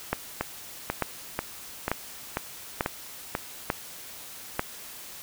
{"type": "two click trains", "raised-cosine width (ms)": 0.5, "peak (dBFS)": [-9, -11], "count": [6, 7], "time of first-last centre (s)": [[0.13, 4.594], [0.41, 3.351]], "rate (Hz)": [1.12, 2.04], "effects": ["white hiss -43 dBFS RMS until 5.22 s"]}